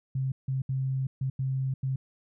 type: tone bursts at uneven times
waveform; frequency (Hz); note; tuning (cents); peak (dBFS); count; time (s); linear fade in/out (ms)
sine; 132.7; C3; +25; -26; 6; 0.15-0.32 / 0.48-0.62 / 0.69-1.07 / 1.21-1.3 / 1.39-1.74 / 1.83-1.96; 5
effects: none